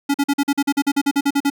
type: tone bursts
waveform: square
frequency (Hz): 282.1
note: C#4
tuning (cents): +30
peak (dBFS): -15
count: 15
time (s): 0.09-1.501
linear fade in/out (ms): 10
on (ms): 53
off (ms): 44
effects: none